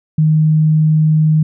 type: tone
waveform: sine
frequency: 155.56 Hz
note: D#3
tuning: in tune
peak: -8 dBFS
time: 0.18-1.43 s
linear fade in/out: 5 ms
effects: none